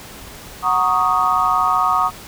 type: chord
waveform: sine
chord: D# minor seventh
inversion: first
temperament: equal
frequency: 740 / 932.3 / 1108.7 / 1244.5 Hz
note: F#5 / A#5 / C#6 / D#6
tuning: 0 / 0 / 0 / 0 cents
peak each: -21 / -22 / -19 / -17 dBFS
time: 0.62-2.11 s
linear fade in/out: 50 ms
effects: pink hiss -37 dBFS RMS until 2.27 s